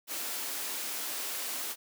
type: high-pass noise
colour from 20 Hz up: white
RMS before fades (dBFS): -36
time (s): 0.07-1.76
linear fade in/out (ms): 50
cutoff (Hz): 240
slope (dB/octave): 24
effects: none